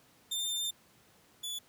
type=tone pair in turn; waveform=sawtooth; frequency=3597 / 3449 Hz; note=A7 / A7; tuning=+37 / -35 cents; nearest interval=minor second; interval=72 cents; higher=first; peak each=-29 / -33 dBFS; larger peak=first; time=0.31-0.71 / 1.43-1.59 s; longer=first; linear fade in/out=10 ms; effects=pink hiss -63 dBFS RMS until 1.68 s + high-pass 100 Hz 12 dB/octave